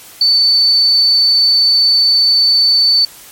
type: tone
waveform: sine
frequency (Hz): 4515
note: C#8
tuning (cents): +31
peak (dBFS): -7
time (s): 0.21-3.05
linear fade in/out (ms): 2
effects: white hiss -37 dBFS RMS until 3.31 s + MP3 64 kbps